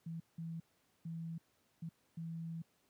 sine tone bursts at uneven times, 164.81 Hz, E3, in tune, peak -40 dBFS, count 5, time 0.06-0.2 / 0.38-0.6 / 1.05-1.38 / 1.82-1.89 / 2.17-2.62 s, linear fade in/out 5 ms, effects pink hiss -75 dBFS RMS until 2.89 s + high-pass 100 Hz 12 dB/octave

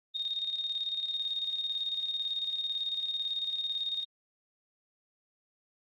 sine tone with tremolo, 3700 Hz, A#7, 14 cents flat, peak -29 dBFS, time 0.14-4.05 s, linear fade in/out 20 ms, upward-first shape square, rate 18 Hz, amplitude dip 50%, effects Opus 24 kbps

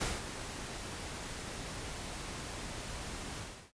pink noise with ADSR envelope, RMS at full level -33 dBFS, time 0-3.72 s, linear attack 15 ms, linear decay 190 ms, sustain -9 dB, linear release 350 ms, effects noise-tail reverb RT60 0.1 s tail -25 dB re dry + resampled to 22050 Hz

